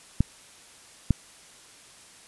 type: clicks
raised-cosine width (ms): 5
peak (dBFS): -7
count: 2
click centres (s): 0.206 / 1.107
effects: white hiss -51 dBFS RMS until 2.27 s + resampled to 24000 Hz